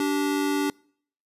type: tone pair together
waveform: square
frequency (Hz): 290 / 387.1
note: D4 / G4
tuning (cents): -22 / -22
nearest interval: perfect fourth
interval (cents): 500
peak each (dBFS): -24 / -29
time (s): 0-0.7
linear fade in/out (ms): 2
effects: noise-tail reverb RT60 0.6 s tail -26 dB re dry + resampled to 32000 Hz

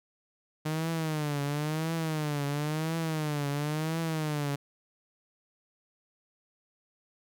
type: tone with vibrato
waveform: sawtooth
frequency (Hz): 153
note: D#3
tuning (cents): -29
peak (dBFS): -25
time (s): 0.65-4.56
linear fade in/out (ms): 10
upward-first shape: triangle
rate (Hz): 0.97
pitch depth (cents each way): 140
effects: none

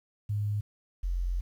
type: tone pair in turn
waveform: sine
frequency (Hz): 103.83 / 44.29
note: G#2 / F1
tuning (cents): 0 / +25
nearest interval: octave + minor third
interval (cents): 1475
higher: first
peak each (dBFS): -27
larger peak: neither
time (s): 0.29-0.61 / 1.03-1.41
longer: second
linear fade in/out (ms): 10
effects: 10-bit

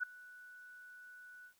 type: tone with ADSR envelope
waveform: sine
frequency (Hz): 1480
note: F#6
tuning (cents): 0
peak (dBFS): -30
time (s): 0-1.54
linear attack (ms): 32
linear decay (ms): 4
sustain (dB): -22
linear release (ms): 88
effects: white hiss -73 dBFS RMS until 1.59 s

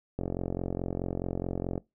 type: click train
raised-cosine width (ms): 2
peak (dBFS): -18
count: 72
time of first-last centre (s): 0.19-1.778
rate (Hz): 44.7
effects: noise-tail reverb RT60 0.2 s tail -22 dB re dry

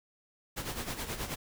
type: noise with tremolo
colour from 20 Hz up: pink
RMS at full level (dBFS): -35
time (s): 0.56-1.36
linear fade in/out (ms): 20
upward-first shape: sine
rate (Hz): 9.4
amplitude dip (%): 65
effects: none

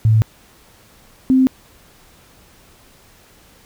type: tone pair in turn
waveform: sine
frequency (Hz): 110 / 260.8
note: A2 / C4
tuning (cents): 0 / -5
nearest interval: octave + minor third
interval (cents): 1495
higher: second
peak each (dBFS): -9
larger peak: neither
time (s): 0.05-0.22 / 1.3-1.47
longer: neither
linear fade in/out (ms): 0
effects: pink hiss -49 dBFS RMS until 3.65 s

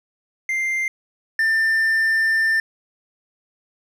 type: tone pair in turn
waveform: triangle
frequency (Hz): 2094 / 1790.1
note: C7 / A6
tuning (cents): +1 / +29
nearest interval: minor third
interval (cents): 272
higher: first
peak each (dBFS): -18 / -14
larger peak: second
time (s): 0.49-0.88 / 1.39-2.6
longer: second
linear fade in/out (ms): 2
effects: none

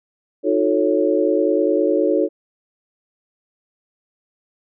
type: chord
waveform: sine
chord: D# half-diminished seventh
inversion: none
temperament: equal with one note detuned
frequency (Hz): 311.1 / 360.9 / 440 / 554.4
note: D#4 / F#4 / A4 / C#5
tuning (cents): 0 / -43 / 0 / 0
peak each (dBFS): -20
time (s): 0.43-2.29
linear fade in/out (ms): 50
effects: none

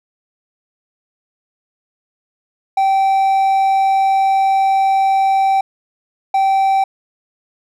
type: tone bursts at uneven times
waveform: triangle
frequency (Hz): 776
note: G5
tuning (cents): -18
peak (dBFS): -9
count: 2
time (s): 2.77-5.61 / 6.34-6.84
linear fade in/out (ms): 5
effects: none

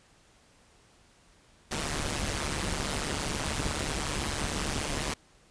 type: noise with amplitude modulation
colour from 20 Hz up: pink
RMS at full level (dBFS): -28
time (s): 1.71-5.14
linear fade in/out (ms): 5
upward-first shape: sine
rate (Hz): 146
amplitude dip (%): 85
effects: pink hiss -61 dBFS RMS until 5.5 s + resampled to 22050 Hz

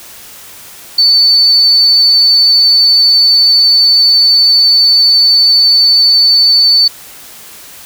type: tone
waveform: sine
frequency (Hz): 4506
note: C#8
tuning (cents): +28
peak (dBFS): -4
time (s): 0.98-6.88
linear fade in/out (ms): 5
effects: white hiss -33 dBFS RMS until 7.85 s

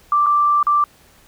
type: tone with dropouts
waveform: sine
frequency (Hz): 1174.7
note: D6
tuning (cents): 0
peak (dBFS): -12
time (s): 0.12-0.84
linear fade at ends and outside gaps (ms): 2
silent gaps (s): 0.262-0.266 / 0.629-0.668
effects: pink hiss -51 dBFS RMS until 1.27 s

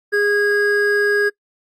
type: tone pair together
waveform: triangle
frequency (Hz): 411 / 1644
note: G#4 / G#6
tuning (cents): -18 / -18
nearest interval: 2 octaves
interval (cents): 2400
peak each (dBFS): -15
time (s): 0.12-1.3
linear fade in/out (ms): 20
effects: noise-tail reverb RT60 0.1 s tail -23 dB re dry + Opus 32 kbps

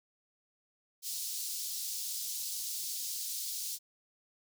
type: high-pass noise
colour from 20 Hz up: pink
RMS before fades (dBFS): -38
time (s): 1.02-3.79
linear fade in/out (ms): 50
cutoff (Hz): 4400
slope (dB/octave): 24
effects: none

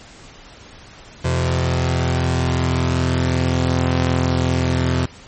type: tone pair together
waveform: sawtooth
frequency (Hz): 85.34 / 128.1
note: F2 / C3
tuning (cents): -39 / -36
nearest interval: perfect fifth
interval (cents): 703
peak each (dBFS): -15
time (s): 1.24-5.06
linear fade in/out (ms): 10
effects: pink hiss -42 dBFS RMS until 5.27 s + MP3 32 kbps

